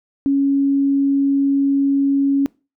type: tone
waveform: sine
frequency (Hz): 277.2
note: C#4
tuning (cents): 0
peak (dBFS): -13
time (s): 0.26-2.46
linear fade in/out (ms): 0
effects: noise-tail reverb RT60 0.3 s tail -23 dB re dry